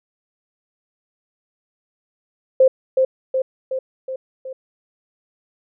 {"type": "tone with echo", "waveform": "sine", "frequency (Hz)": 523.3, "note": "C5", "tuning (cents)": 0, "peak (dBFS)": -8, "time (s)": [2.6, 2.68], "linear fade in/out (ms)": 5, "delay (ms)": 370, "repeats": 5, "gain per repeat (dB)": -4, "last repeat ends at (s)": 4.53, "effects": []}